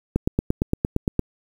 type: click train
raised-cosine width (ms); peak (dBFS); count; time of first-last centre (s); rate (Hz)
3; -6; 10; 0.16-1.193; 8.71
effects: 7-bit